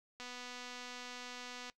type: click train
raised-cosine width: 0.2 ms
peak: -30 dBFS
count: 371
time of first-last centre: 0.2-1.698 s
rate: 247 Hz
effects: noise-tail reverb RT60 0.1 s tail -20 dB re dry